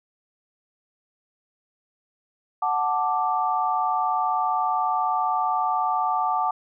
sine chord, D major, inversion first, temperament equal, 740 / 880 / 1174.7 Hz, F#5 / A5 / D6, 0 / 0 / 0 cents, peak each -25 dBFS, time 2.62-6.51 s, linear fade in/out 5 ms, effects none

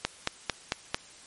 click train, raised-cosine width 0.2 ms, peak -8 dBFS, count 5, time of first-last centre 0.05-0.945 s, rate 4.47 Hz, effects white hiss -51 dBFS RMS until 1.26 s + MP3 48 kbps

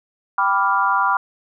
sine chord, G dominant seventh, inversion none, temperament equal, 784 / 987.8 / 1174.7 / 1396.9 Hz, G5 / B5 / D6 / F6, 0 / 0 / 0 / 0 cents, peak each -23 / -19 / -20 / -21 dBFS, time 0.38-1.17 s, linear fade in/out 2 ms, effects none

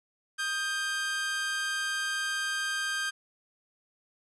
sawtooth tone pair together, 1244.5 / 1584.5 Hz, D#6 / G6, 0 / +18 cents, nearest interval major third, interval 418 cents, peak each -35 / -26 dBFS, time 0.38-3.11 s, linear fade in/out 20 ms, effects resampled to 24000 Hz

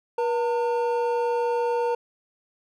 triangle tone pair together, 480 / 907.4 Hz, B4 / A#5, -49 / -47 cents, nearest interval major seventh, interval 1102 cents, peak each -21 / -25 dBFS, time 0.18-1.95 s, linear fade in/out 5 ms, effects none

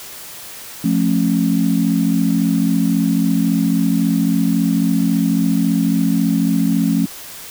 sine chord, F augmented, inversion none, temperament just, 174.61 / 218.3 / 272.8 Hz, F3 / A3 / C#4, 0 / -13 / -28 cents, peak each -17 dBFS, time 0.84-7.06 s, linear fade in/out 5 ms, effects tanh soft clip ceiling -3 dBFS + white hiss -34 dBFS RMS until 7.5 s

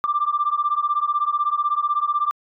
sine beating tone pair, 1174.7 / 1190.7 Hz, D6 / D6, 0 / +23 cents, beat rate 16 Hz, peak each -21 dBFS, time 0.04-2.31 s, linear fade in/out 0 ms, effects tanh soft clip ceiling -11 dBFS

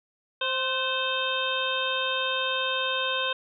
harmonic tone with a mistuned harmonic, 523.3 Hz, C5, in tune, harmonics 1 / 2 / 3 / 5 / 6 / 7, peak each -32 / -32 / -32 / -32 / -32 / -32 dBFS, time 0.41-3.33 s, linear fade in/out 5 ms, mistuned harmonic 3, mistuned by -42 cents, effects none

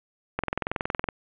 click train, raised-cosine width 0.5 ms, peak -11 dBFS, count 16, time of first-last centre 0.39-1.088 s, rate 21.5 Hz, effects resampled to 8000 Hz + 8-bit

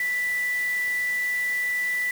sine tone in noise, 1975.5 Hz, B6, in tune, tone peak -23 dBFS, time 0-2.11 s, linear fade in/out 2 ms, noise white, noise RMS -40 dBFS, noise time 0-2.11 s, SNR +14 dB, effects none

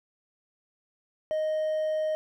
triangle tone with hard clipping, 622.3 Hz, D#5, in tune, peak -26 dBFS, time 1.31-2.15 s, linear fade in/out 0 ms, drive 5 dB, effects none

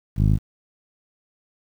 10% pulse tone with low-pass filter, 51.91 Hz, G#1, in tune, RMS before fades -17 dBFS, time 0.16-0.39 s, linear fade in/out 50 ms, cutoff 140 Hz, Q 1.1, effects 8-bit

